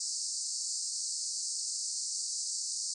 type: band-pass noise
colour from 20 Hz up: white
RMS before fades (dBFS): -36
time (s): 0-2.94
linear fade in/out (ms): 5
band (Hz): 4400 to 8700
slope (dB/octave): 96
effects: none